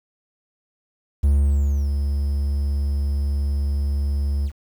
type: tone with ADSR envelope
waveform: triangle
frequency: 70.7 Hz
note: C#2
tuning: 35 cents sharp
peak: -11 dBFS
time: 1.23-4.52 s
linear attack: 12 ms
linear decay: 640 ms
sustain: -6 dB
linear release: 64 ms
effects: 8-bit